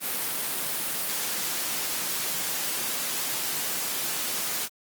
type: high-pass noise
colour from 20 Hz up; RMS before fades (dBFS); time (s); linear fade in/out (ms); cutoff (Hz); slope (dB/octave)
white; -29; 0-4.69; 50; 130; 24
effects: Opus 32 kbps